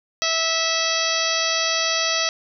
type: harmonic tone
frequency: 653 Hz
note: E5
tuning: 17 cents flat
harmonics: 1 / 2 / 3 / 4 / 5 / 6 / 7 / 8 / 9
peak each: -28 / -28 / -28 / -28 / -28 / -28 / -28 / -28 / -28 dBFS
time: 0.22-2.29 s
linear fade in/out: 0 ms
effects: none